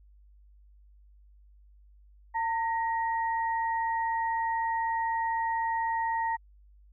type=tone pair together; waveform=sine; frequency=908 / 1888.7 Hz; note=A#5 / A#6; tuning=-46 / +22 cents; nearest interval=octave + minor second; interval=1268 cents; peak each=-27 / -35 dBFS; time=2.34-6.37 s; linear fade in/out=20 ms; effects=added 50 Hz sine -54 dBFS peak until 6.92 s